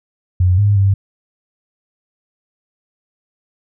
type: tone with pitch steps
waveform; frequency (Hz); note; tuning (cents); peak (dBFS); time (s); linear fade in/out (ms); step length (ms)
sine; 90.9 / 102.4 / 98.1; F#2 / G#2 / G2; -30 / -24 / +2; -9; 0.4-0.94; 5; 180
effects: none